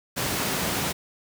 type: high-pass noise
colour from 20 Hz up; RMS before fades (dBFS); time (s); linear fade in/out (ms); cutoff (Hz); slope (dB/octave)
pink; -27; 0.16-0.93; 20; 110; 12
effects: none